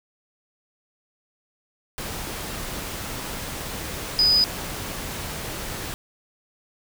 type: tone in noise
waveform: sine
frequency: 4978 Hz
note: D#8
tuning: in tune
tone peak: -15 dBFS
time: 4.19-4.44 s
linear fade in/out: 0 ms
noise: pink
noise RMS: -32 dBFS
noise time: 1.98-5.94 s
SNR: +14 dB
effects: none